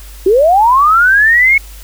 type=linear sweep; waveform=sine; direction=up; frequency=356.5 to 2217 Hz; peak=-5 dBFS; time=0.26-1.58 s; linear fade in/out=5 ms; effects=added 50 Hz sine -30 dBFS peak until 1.83 s + white hiss -38 dBFS RMS until 1.83 s